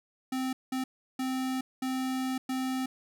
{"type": "tone bursts at uneven times", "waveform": "square", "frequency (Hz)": 260, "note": "C4", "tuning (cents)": -11, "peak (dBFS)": -30, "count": 5, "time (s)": [[0.32, 0.53], [0.72, 0.84], [1.19, 1.61], [1.82, 2.38], [2.49, 2.86]], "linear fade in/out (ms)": 5, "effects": []}